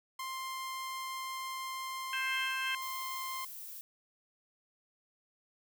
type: tone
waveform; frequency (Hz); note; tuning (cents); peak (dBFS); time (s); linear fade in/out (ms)
sawtooth; 1051; C6; +7; -34; 0.19-3.45; 5
type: harmonic tone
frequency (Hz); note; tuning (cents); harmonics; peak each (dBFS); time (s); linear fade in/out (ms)
526; C5; +9; 3 / 4 / 5 / 6; -37 / -38 / -39 / -40; 2.13-2.75; 2
type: noise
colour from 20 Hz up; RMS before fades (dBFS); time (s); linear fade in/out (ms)
violet; -46; 2.82-3.81; 0
effects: none